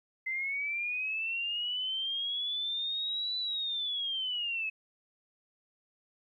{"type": "linear two-way sweep", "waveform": "sine", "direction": "up then down", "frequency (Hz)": [2052, 3991, 2560], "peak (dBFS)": -31, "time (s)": [0.26, 4.7], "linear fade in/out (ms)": 10, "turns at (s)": 3.38, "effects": ["12-bit"]}